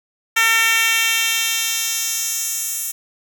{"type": "tone with high-pass filter sweep", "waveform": "10% pulse", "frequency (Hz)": 453, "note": "A#4", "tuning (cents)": -50, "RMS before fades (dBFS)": -19, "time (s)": [0.36, 2.92], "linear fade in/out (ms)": 10, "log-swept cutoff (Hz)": [1700, 9000], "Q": 1.3, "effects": []}